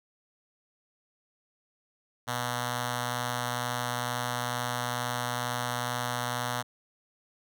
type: tone with notch filter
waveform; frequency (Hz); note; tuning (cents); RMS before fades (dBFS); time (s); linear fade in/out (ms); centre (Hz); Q
5% pulse; 122.2; B2; -18; -32; 2.27-6.63; 20; 360; 0.84
effects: none